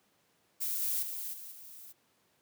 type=noise with level steps; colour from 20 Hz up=violet; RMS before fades=-34 / -32 / -39 / -46 / -50 dBFS; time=0.6-1.93 s; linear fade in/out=20 ms; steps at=0.81 / 1.02 / 1.33 / 1.51 s; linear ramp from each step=10 ms; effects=pink hiss -71 dBFS RMS until 2.41 s + high-pass 150 Hz 12 dB/octave